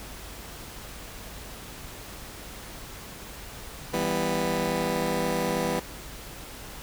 15% pulse chord, E minor, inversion none, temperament just, 164.81 / 197.78 / 247.2 Hz, E3 / G3 / B3, 0 / +16 / +2 cents, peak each -24 dBFS, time 3.93-5.8 s, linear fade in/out 10 ms, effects added 50 Hz sine -47 dBFS peak until 6.82 s + pink hiss -42 dBFS RMS until 6.82 s

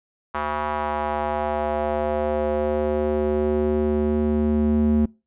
square tone with band-pass filter sweep, 74.9 Hz, D2, 35 cents sharp, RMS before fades -22 dBFS, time 0.34-5.06 s, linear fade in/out 10 ms, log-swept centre 1100 to 230 Hz, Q 2.4, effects noise-tail reverb RT60 0.3 s tail -26 dB re dry + resampled to 8000 Hz

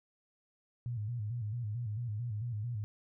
sine tone with vibrato, 112.6 Hz, A2, 40 cents sharp, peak -34 dBFS, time 0.86-2.84 s, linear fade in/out 0 ms, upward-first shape square, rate 4.5 Hz, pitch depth 120 cents each way, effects none

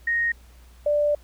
sine tone pair in turn, 1864.7 / 589.2 Hz, A#6 / D5, 0 / +6 cents, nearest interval octave + minor sixth, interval 1994 cents, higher first, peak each -20 / -18 dBFS, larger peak second, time 0.07-0.32 / 0.86-1.15 s, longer second, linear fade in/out 5 ms, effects added 60 Hz sine -47 dBFS peak until 1.23 s + pink hiss -57 dBFS RMS until 1.23 s

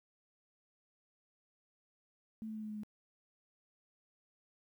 sine tone with pitch steps, 220 / 218.1 / 216.2 / 214.4 / 212.5 / 210.7 Hz, A3 / A3 / A3 / A3 / G#3 / G#3, 0 / -15 / -30 / -45 / +40 / +25 cents, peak -40 dBFS, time 2.42-2.834 s, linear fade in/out 0 ms, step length 69 ms, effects 12-bit

